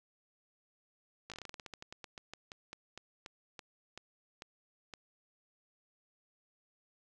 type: slowing click train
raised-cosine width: 0.2 ms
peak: -28 dBFS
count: 25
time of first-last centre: 1.3-4.938 s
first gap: 17 ms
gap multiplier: 1.16
effects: none